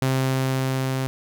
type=tone with level ramp; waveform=sawtooth; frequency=131.9 Hz; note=C3; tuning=14 cents sharp; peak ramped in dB=-15 to -19 dBFS; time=0.02-1.07 s; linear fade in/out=0 ms; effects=none

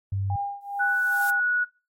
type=tone; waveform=sine; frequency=98 Hz; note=G2; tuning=in tune; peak=-24 dBFS; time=0.12-0.36 s; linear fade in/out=5 ms
type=tone with tremolo; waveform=sine; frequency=805 Hz; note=G5; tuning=46 cents sharp; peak=-25 dBFS; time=0.3-1.4 s; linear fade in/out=2 ms; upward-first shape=triangle; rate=2.4 Hz; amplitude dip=95%
type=noise with exponential growth; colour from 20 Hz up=violet; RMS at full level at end=-31 dBFS; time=0.61-1.3 s; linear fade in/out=0 ms; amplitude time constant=150 ms
type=tone with pitch glide; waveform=sine; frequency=1481 to 1464.8 Hz; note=F#6 to F#6; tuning=+1 to -18 cents; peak=-21 dBFS; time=0.79-1.65 s; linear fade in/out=20 ms; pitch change=-19 cents; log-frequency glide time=1-1.27 s
effects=noise-tail reverb RT60 0.3 s tail -21 dB re dry + AAC 48 kbps

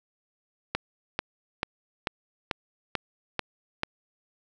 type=click train; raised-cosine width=0.3 ms; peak=-10 dBFS; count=8; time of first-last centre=0.75-3.834 s; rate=2.27 Hz; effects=none

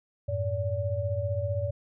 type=tone cluster; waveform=sine; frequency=92.4 / 107.8 / 574 Hz; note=F#2 / A2 / D5; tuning=-2 / -35 / -40 cents; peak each=-31 dBFS; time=0.28-1.71 s; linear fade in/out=10 ms; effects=none

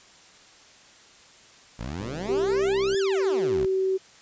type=exponential two-way sweep; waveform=15% pulse; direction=up then down; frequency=51.9 to 1800 to 51.9 Hz; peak=-25 dBFS; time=1.79-3.66 s; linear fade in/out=5 ms; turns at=2.98 s
type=click train; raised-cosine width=2 ms; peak=-26 dBFS; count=63; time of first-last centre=2-2.945 s; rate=65.6 Hz
type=tone with pitch glide; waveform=sine; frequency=392 to 380.2 Hz; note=G4 to F#4; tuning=0 to +47 cents; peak=-21 dBFS; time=2.28-3.98 s; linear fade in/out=20 ms; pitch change=-53 cents; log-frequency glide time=2.89-3.59 s
effects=white hiss -52 dBFS RMS until 4.21 s + resampled to 16000 Hz

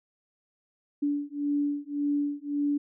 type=beating tone pair; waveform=sine; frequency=288 / 289.8 Hz; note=D4 / D4; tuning=-34 / -23 cents; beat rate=1.8 Hz; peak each=-29 dBFS; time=1.02-2.78 s; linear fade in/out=10 ms; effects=none

